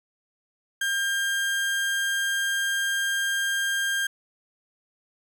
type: tone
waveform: 35% pulse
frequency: 1600 Hz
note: G6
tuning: 35 cents sharp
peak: -22 dBFS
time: 0.81-4.07 s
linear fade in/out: 5 ms
effects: none